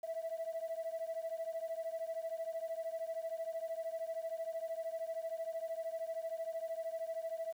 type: beating tone pair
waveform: sine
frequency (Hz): 651 / 664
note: E5 / E5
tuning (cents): -22 / +12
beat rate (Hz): 13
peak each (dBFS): -39 / -40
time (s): 0.03-7.53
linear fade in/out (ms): 10
effects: tanh soft clip ceiling -33 dBFS + 10-bit